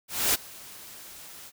white noise with ADSR envelope, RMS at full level -22 dBFS, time 0.08-1.52 s, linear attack 260 ms, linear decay 22 ms, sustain -23 dB, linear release 47 ms, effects none

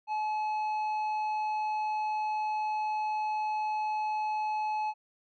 sine tone with tanh clipping, 856 Hz, A5, 48 cents flat, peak -30 dBFS, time 0.07-4.94 s, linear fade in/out 50 ms, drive 7 dB, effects none

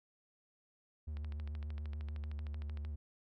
triangle tone with vibrato, 74.4 Hz, D2, 23 cents sharp, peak -37 dBFS, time 1.07-2.96 s, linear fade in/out 10 ms, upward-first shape square, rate 6.8 Hz, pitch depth 36 cents each way
click train, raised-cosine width 0.3 ms, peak -37 dBFS, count 23, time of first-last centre 1.17-2.849 s, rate 13.1 Hz
effects none

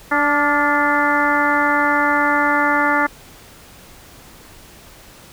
harmonic tone with a mistuned harmonic, 292.1 Hz, D4, 9 cents flat, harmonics 1 / 2 / 3 / 4 / 5 / 6 / 7, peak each -22 / -24 / -20 / -21 / -20 / -21 / -25 dBFS, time 0.11-3.07 s, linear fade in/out 10 ms, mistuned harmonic 5, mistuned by -49 cents, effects pink hiss -43 dBFS RMS until 5.32 s

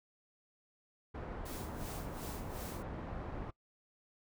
pink low-pass noise, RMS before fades -43 dBFS, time 1.14-3.51 s, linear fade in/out 10 ms, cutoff 1100 Hz, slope 12 dB/octave
white noise with tremolo, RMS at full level -49 dBFS, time 1.45-2.83 s, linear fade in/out 10 ms, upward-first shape sine, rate 2.7 Hz, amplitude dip 80%
effects noise-tail reverb RT60 0.1 s tail -22 dB re dry

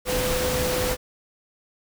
sine tone in noise, 503 Hz, B4, 32 cents sharp, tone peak -25 dBFS, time 0.05-0.97 s, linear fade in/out 50 ms, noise pink, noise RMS -26 dBFS, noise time 0.05-0.97 s, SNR -2 dB, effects none

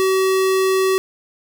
square tone, 380 Hz, F#4, 46 cents sharp, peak -15 dBFS, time 0-0.98 s, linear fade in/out 0 ms, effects none

